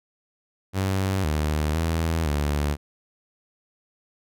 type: tone with pitch steps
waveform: sawtooth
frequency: 95.9 / 76.1 / 81.8 / 73.2 Hz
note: G2 / D#2 / E2 / D2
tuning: -37 / -38 / -13 / -5 cents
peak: -18 dBFS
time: 0.73-2.77 s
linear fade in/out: 50 ms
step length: 510 ms
effects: none